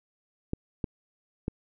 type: clicks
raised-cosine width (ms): 3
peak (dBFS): -16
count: 3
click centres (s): 0.534 / 0.842 / 1.481
effects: none